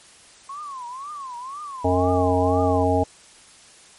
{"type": "tone with vibrato", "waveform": "sine", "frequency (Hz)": 1074, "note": "C6", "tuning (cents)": 45, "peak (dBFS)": -31, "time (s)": [0.49, 2.84], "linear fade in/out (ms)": 5, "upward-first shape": "triangle", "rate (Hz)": 2, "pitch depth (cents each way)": 230}
{"type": "harmonic tone", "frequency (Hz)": 90.9, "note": "F#2", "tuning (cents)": -30, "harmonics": [1, 3, 5, 7, 9], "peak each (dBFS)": [-23, -23, -23, -23, -23], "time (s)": [1.84, 3.04], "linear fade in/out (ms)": 10}
{"effects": ["white hiss -49 dBFS RMS until 3.98 s", "MP3 48 kbps"]}